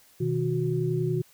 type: tone cluster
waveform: sine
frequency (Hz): 127.6 / 158.3 / 365.1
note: C3 / D#3 / F#4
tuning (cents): -43 / +30 / -23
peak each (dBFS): -28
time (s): 0.2-1.22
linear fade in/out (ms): 10
effects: white hiss -58 dBFS RMS until 1.33 s